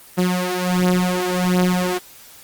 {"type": "beating tone pair", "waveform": "sawtooth", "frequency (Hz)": [180.2, 181.6], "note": ["F#3", "F#3"], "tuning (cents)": [-45, -32], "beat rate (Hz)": 1.4, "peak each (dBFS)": [-16, -15], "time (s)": [0.17, 1.99], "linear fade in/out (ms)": 20, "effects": ["white hiss -44 dBFS RMS until 2.43 s", "Opus 24 kbps"]}